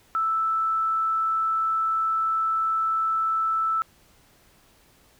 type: tone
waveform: sine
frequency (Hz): 1318.5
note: E6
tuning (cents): 0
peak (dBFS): -21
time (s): 0.15-3.82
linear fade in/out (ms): 0
effects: pink hiss -58 dBFS RMS until 5.19 s